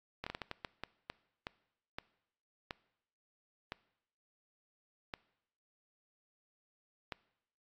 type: slowing click train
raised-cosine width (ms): 0.3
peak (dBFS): -23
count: 15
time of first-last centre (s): 0.24-7.123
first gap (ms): 25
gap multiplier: 1.4
effects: noise-tail reverb RT60 0.8 s tail -21 dB re dry + AAC 64 kbps